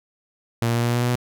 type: tone with pitch steps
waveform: sawtooth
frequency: 116.54 / 117.42 / 118.3 / 119.2 / 120.09 / 121 / 121.91 / 122.83 Hz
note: A#2 / A#2 / A#2 / A#2 / B2 / B2 / B2 / B2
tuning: 0 / +13 / +26 / +39 / -48 / -35 / -22 / -9 cents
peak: -15 dBFS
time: 0.62-1.156 s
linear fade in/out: 0 ms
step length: 67 ms
effects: none